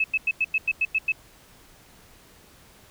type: tone bursts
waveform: sine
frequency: 2595 Hz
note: E7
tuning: 28 cents flat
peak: -19 dBFS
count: 9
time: 0-1.121 s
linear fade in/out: 5 ms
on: 41 ms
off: 94 ms
effects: pink hiss -53 dBFS RMS until 2.9 s